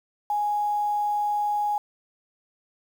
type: tone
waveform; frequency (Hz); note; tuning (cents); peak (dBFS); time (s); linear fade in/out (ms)
sine; 830.6; G#5; 0; -22; 0.3-1.78; 2
effects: 8-bit